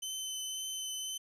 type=tone with vibrato; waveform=20% pulse; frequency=3053 Hz; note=G7; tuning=46 cents flat; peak=-31 dBFS; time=0.02-1.18 s; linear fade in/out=10 ms; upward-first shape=triangle; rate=1.9 Hz; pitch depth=11 cents each way; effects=12-bit